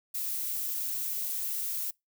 violet noise, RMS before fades -33 dBFS, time 0.14-1.91 s, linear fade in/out 10 ms, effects noise-tail reverb RT60 0.2 s tail -26 dB re dry

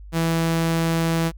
sawtooth tone, 164.81 Hz, E3, in tune, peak -15 dBFS, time 0.12-1.32 s, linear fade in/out 50 ms, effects added 50 Hz sine -37 dBFS peak until 1.37 s

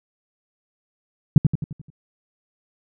sine tone with echo, 149 Hz, D3, 25 cents sharp, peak -4 dBFS, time 1.36-1.38 s, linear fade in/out 2 ms, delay 87 ms, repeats 6, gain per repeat -6 dB, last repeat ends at 1.902 s, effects none

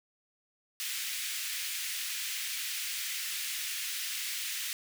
pink high-pass noise, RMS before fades -36 dBFS, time 0.8-4.73 s, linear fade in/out 0 ms, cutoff 2000 Hz, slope 24 dB/octave, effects none

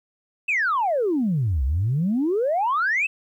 sine exponential two-way sweep, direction down then up, 2700 to 62 to 2700 Hz, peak -18 dBFS, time 0.48-3.07 s, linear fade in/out 10 ms, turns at 1.64 s, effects tanh soft clip ceiling -15 dBFS + 10-bit

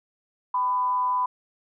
sine tone with frequency modulation, 1000 Hz, B5, 21 cents sharp, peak -21 dBFS, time 0.54-1.26 s, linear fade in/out 5 ms, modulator 205 Hz, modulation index 0.25, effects none

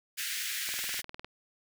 pink high-pass noise, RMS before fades -35 dBFS, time 0.17-1.02 s, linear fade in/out 20 ms, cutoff 1600 Hz, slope 48 dB/octave
click train, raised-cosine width 0.3 ms, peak -25 dBFS, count 12, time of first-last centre 0.69-1.246 s, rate 19.8 Hz
effects none

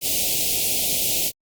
white band-stop noise, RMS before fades -22 dBFS, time 0.01-1.32 s, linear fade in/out 50 ms, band 730 to 2400 Hz, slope 48 dB/octave, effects Opus 48 kbps

